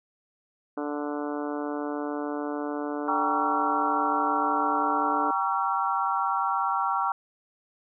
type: harmonic tone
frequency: 146.83 Hz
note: D3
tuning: in tune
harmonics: 2 / 3 / 4 / 5 / 6 / 7 / 8 / 9 / 10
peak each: -31 / -35 / -37 / -39 / -41 / -42 / -43 / -44 / -45 dBFS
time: 0.77-5.31 s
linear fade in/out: 5 ms
type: chord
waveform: sine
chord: G diminished seventh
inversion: none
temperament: just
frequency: 784 / 940.8 / 1128.9 / 1354.7 Hz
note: G5 / Bb5 / Db6 / Fb6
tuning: 0 / +16 / +31 / +47 cents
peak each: -29 dBFS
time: 3.08-7.12 s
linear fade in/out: 2 ms
effects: none